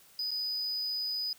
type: tone with dropouts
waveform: triangle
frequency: 4978 Hz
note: D#8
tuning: in tune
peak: -30 dBFS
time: 0.19-1.33 s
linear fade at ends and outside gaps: 2 ms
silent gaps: 0.308-0.314 s
effects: white hiss -59 dBFS RMS until 1.38 s